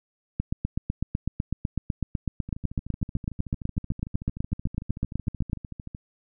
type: two click trains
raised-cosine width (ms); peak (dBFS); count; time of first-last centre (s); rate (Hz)
5; -24 / -13; 47 / 42; 2.49-5.949 / 0.4-5.531; 13.3 / 7.99
effects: none